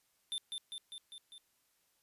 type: tone with echo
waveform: square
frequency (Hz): 3561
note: A7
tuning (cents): +20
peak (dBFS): -36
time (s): 0.32-0.38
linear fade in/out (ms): 0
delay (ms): 200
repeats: 5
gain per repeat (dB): -3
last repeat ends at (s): 1.38
effects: white hiss -75 dBFS RMS until 2.02 s + resampled to 32000 Hz